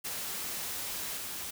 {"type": "noise with level steps", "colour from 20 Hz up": "white", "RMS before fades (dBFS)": [-37, -39], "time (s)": [0.04, 1.51], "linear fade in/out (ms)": 10, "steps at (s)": 1.17, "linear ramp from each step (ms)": 5, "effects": []}